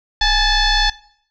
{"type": "tone with frequency modulation", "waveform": "sine", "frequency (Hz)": 1760, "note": "A6", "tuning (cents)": 0, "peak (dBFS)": -12, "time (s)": [0.21, 0.9], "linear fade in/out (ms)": 5, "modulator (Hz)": 864, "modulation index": 3.6, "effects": ["noise-tail reverb RT60 0.6 s tail -19 dB re dry"]}